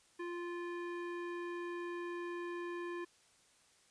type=tone with low-pass filter; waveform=square; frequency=348 Hz; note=F4; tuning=6 cents flat; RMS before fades=-42 dBFS; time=0.19-3.05 s; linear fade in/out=10 ms; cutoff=2000 Hz; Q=1.6; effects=white hiss -68 dBFS RMS until 3.9 s + resampled to 22050 Hz